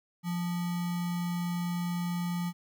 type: tone with sample-and-hold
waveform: sine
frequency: 174.61 Hz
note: F3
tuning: in tune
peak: -29 dBFS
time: 0.23-2.53 s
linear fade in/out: 50 ms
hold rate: 1050 Hz
effects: none